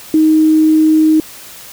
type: tone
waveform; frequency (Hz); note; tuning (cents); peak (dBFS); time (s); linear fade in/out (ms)
sine; 313.1; D#4; +11; -6; 0.14-1.2; 2
effects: white hiss -34 dBFS RMS until 1.72 s